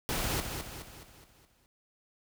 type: noise with echo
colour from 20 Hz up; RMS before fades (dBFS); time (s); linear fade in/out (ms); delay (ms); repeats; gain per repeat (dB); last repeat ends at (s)
pink; -32; 0.09-0.4; 0; 210; 6; -6; 1.66
effects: none